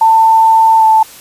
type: tone with pitch glide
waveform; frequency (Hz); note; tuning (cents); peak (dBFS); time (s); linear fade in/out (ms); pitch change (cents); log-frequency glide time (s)
sine; 893 to 880.2; A5 to A5; +25 to 0; -4; 0.01-1.03; 5; -25; 0.78-0.84
effects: white hiss -35 dBFS RMS until 1.2 s + resampled to 32000 Hz